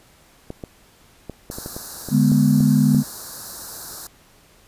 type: clicks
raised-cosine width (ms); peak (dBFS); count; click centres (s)
2; -17; 11; 0.504 / 0.638 / 1.297 / 1.501 / 1.585 / 1.661 / 1.765 / 2.087 / 2.319 / 2.605 / 2.947
type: band-stop noise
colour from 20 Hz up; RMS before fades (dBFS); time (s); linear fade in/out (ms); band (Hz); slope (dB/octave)
white; -34; 1.51-4.07; 2; 1700 to 3900; 96
type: chord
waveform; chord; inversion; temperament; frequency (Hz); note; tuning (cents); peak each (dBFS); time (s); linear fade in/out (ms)
sine; G# diminished; second; equal; 146.83 / 207.7 / 246.9; D3 / G#3 / B3; 0 / 0 / 0; -17; 2.1-3.04; 50
effects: pink hiss -53 dBFS RMS until 4.67 s + resampled to 32000 Hz